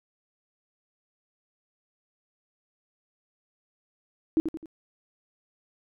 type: tone with echo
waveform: sine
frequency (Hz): 320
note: D#4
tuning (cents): +49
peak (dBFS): -18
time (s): 4.37-4.4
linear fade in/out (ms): 0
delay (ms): 86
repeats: 3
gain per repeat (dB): -7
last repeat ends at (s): 4.658
effects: none